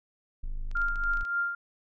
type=tone; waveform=triangle; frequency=25.96 Hz; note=G#0; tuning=in tune; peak=-28 dBFS; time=0.43-1.24 s; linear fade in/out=10 ms
type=clicks; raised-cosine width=0.2 ms; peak=-32 dBFS; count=10; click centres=0.714 / 0.771 / 0.817 / 0.885 / 0.958 / 1.038 / 1.136 / 1.172 / 1.21 / 1.251 s
type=tone with tremolo; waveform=sine; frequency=1396.9 Hz; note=F6; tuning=in tune; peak=-24 dBFS; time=0.75-1.55 s; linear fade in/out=5 ms; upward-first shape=triangle; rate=3.5 Hz; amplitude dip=65%
effects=none